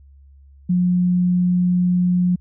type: tone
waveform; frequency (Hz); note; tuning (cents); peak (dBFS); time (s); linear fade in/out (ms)
sine; 179.1; F3; +44; -14; 0.69-2.36; 10
effects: added 69 Hz sine -44 dBFS peak until 2.4 s